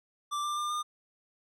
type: tone with pitch steps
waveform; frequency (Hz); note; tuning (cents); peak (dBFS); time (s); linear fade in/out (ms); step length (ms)
square; 1174.7 / 1187 / 1199.4 / 1211.9; D6 / D6 / D6 / D#6; 0 / +18 / +36 / -46; -31; 0.31-0.83; 20; 130
effects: low-pass 10000 Hz 12 dB/octave